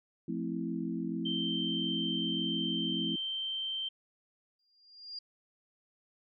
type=chord; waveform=sine; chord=F major seventh; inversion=none; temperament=equal with one note detuned; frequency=174.61 / 220 / 261.6 / 328.1 Hz; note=F3 / A3 / C4 / E4; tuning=0 / 0 / 0 / -8 cents; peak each=-38 dBFS; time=0.28-3.16 s; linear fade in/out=5 ms
type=tone; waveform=sine; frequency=3125 Hz; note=G7; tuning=6 cents flat; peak=-33 dBFS; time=1.25-3.89 s; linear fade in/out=10 ms
type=tone with exponential growth; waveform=sine; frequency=4807 Hz; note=D8; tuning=39 cents sharp; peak=-37 dBFS; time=4.59-5.19 s; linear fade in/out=5 ms; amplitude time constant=130 ms
effects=none